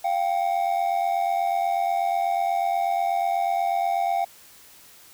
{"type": "ring-modulated tone", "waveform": "triangle", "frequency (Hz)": 740, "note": "F#5", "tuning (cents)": 0, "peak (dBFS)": -16, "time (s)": [0.04, 4.25], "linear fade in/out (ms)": 10, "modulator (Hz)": 44.1, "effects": ["white hiss -50 dBFS RMS until 5.13 s"]}